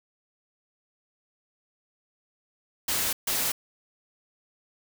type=noise bursts at uneven times; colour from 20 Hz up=white; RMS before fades=-27 dBFS; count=2; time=2.88-3.13 / 3.27-3.52 s; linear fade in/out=5 ms; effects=none